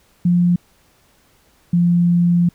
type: tone pair in turn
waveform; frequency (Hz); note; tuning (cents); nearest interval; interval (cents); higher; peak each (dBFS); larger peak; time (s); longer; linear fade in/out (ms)
sine; 175.6 / 173.58; F3 / F3; +10 / -10; unison; 20; first; -11; neither; 0.25-0.56 / 1.73-2.49; second; 5
effects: pink hiss -56 dBFS RMS until 2.54 s